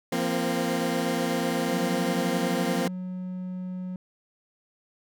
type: chord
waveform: 20% pulse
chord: F suspended fourth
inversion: none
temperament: equal with one note detuned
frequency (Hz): 171.71 / 233.1 / 261.6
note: F3 / Bb3 / C4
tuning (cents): -29 / 0 / 0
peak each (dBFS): -25 / -24 / -24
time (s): 0.12-2.88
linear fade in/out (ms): 5
type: tone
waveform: triangle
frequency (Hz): 183.3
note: F#3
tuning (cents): -16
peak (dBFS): -29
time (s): 1.69-3.96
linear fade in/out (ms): 2
effects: none